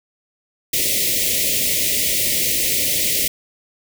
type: band-stop noise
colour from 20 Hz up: white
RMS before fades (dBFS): -19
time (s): 0.73-3.28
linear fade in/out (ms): 5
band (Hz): 640 to 1900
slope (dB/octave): 96
effects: none